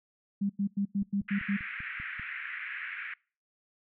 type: tone bursts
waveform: sine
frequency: 199.9 Hz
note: G3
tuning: 34 cents sharp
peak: -26 dBFS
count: 7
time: 0.41-1.57 s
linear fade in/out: 10 ms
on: 86 ms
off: 93 ms
type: click train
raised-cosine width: 5 ms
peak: -33 dBFS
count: 7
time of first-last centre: 1.02-2.196 s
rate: 5.1 Hz
type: band-pass noise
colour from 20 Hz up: pink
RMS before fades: -39 dBFS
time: 1.28-3.14 s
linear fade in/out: 5 ms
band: 1500 to 2400 Hz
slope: 48 dB/octave
effects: noise-tail reverb RT60 0.4 s tail -26 dB re dry